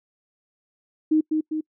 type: tone with echo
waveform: sine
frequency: 311.1 Hz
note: D#4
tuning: in tune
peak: -15 dBFS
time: 1.11-1.21 s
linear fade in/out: 10 ms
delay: 200 ms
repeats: 2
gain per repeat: -4 dB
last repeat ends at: 1.61 s
effects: noise-tail reverb RT60 0.1 s tail -26 dB re dry